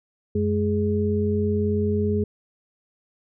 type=tone cluster; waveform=sine; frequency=92.3 / 210.5 / 416.6 Hz; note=F#2 / G#3 / G#4; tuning=-4 / +24 / +5 cents; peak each=-24 dBFS; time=0.35-2.24 s; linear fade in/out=5 ms; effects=none